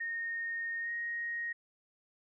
sine tone with pitch glide, 1846 to 1872.9 Hz, A#6 to A#6, -17 to +8 cents, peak -34 dBFS, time 0-1.53 s, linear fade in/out 10 ms, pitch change +25 cents, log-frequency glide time 0.81-0.91 s, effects none

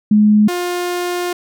sine / sawtooth tone pair in turn, 210.8 / 354.5 Hz, G#3 / F4, +26 / +26 cents, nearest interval major sixth, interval 900 cents, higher second, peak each -7 / -14 dBFS, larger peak first, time 0.11-0.48 / 0.48-1.33 s, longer second, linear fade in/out 5 ms, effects none

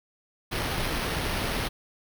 pink noise with sample-and-hold, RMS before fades -29 dBFS, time 0.51-1.69 s, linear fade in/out 20 ms, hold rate 7350 Hz, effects none

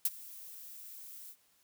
violet noise with ADSR envelope, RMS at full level -27 dBFS, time 0.05-1.36 s, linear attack 4 ms, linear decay 36 ms, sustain -22 dB, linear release 63 ms, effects white hiss -70 dBFS RMS until 1.63 s

